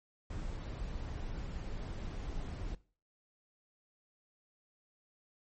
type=noise; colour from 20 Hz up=brown; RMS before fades=-40 dBFS; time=0.3-2.75 s; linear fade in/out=5 ms; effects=noise-tail reverb RT60 0.4 s tail -20 dB re dry + MP3 32 kbps